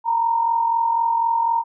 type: tone pair together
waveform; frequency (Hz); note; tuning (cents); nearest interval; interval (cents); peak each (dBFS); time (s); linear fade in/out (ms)
sine; 921 / 965; A#5 / B5; -21 / -40; minor second; 81; -17 / -25; 0.04-1.64; 50
effects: none